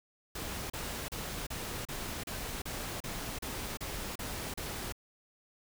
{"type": "noise bursts", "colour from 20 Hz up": "pink", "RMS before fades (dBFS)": -39, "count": 12, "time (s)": [0.35, 4.924], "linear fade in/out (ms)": 5, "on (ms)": 350, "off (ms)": 34, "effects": []}